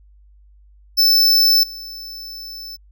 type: tone with level steps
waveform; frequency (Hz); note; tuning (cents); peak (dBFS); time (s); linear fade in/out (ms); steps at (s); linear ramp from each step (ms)
square; 5280; E8; +2; -11 / -31; 0.97-2.77; 20; 1.63; 5
effects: added 50 Hz sine -46 dBFS peak until 2.91 s